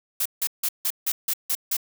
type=noise bursts; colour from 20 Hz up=blue; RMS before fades=-24 dBFS; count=8; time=0.2-1.768 s; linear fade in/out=5 ms; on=56 ms; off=160 ms; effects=none